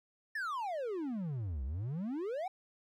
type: exponential two-way sweep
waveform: triangle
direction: down then up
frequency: 1821 to 61.7 to 789 Hz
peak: -33 dBFS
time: 0.35-2.48 s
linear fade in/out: 5 ms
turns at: 1.64 s
effects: none